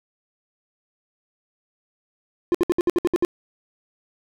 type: tone bursts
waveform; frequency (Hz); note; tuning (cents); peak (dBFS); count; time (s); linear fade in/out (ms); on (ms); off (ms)
triangle; 350; F4; +4; -13; 9; 2.52-3.249; 0; 25; 63
effects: none